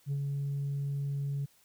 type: tone with ADSR envelope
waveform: sine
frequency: 140.7 Hz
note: C#3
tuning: 26 cents sharp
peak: -26 dBFS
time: 0.06-1.46 s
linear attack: 57 ms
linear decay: 59 ms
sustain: -3 dB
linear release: 15 ms
effects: tanh soft clip ceiling -28 dBFS + white hiss -65 dBFS RMS until 1.64 s